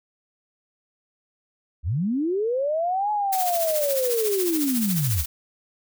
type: linear two-way sweep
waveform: sine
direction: up then down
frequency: 61.74 to 850 to 61.74 Hz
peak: -21 dBFS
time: 1.83-5.25 s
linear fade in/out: 50 ms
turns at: 3.11 s
type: noise with tremolo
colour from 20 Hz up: blue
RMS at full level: -26 dBFS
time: 3.32-5.26 s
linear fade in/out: 10 ms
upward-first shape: sine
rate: 14 Hz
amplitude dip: 60%
effects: none